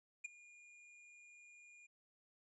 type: tone with ADSR envelope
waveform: square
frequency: 2424 Hz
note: D#7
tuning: 46 cents flat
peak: -40 dBFS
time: 0.24-1.87 s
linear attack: 11 ms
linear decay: 14 ms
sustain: -20 dB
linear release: 13 ms
effects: resampled to 22050 Hz